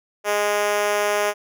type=tone with high-pass filter; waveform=5% pulse; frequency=206.7 Hz; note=G#3; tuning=8 cents flat; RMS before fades=-21 dBFS; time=0.24-1.34 s; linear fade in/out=50 ms; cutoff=500 Hz; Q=6.2; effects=none